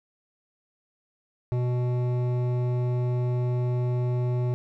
triangle tone with hard clipping, 123.47 Hz, B2, in tune, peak -25 dBFS, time 1.52-4.54 s, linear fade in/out 0 ms, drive 16 dB, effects none

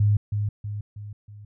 sine tone with echo, 103.83 Hz, G#2, in tune, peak -16 dBFS, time 0-0.17 s, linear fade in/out 5 ms, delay 320 ms, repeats 4, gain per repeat -6 dB, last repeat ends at 1.45 s, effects none

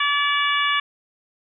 harmonic tone, 575 Hz, D5, 37 cents flat, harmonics 2 / 3 / 4 / 5 / 6, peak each -22 / -24 / -25 / -26 / -27 dBFS, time 0-0.8 s, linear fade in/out 5 ms, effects none

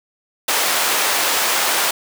pink high-pass noise, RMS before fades -18 dBFS, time 0.48-1.91 s, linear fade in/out 5 ms, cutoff 690 Hz, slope 12 dB/octave, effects none

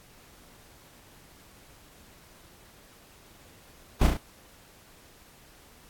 brown noise with echo, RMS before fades -20 dBFS, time 4.01-4.07 s, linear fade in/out 5 ms, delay 34 ms, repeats 3, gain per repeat -4 dB, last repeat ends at 4.172 s, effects pink hiss -55 dBFS RMS until 5.89 s + AAC 64 kbps

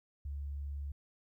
sine tone, 71 Hz, C#2, 42 cents sharp, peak -37 dBFS, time 0.25-0.92 s, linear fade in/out 5 ms, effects 13-bit

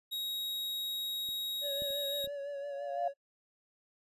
45% pulse tone, 3793 Hz, A#7, 29 cents sharp, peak -35 dBFS, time 0.11-2.27 s, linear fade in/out 20 ms
clicks, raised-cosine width 3 ms, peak -43 / -34 / -44 / -39 / -42 dBFS, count 5, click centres 1.289 / 1.821 / 1.905 / 2.243 / 2.274 s
triangle tone with vibrato, 566 Hz, C#5, 36 cents sharp, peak -35 dBFS, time 1.61-3.14 s, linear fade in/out 50 ms, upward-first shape sine, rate 5.9 Hz, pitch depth 36 cents each way
sine tone with exponential growth, 697 Hz, F5, 4 cents flat, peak -28 dBFS, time 2.48-3.08 s, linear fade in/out 5 ms, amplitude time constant 130 ms
effects noise-tail reverb RT60 0.1 s tail -25 dB re dry + resampled to 32000 Hz

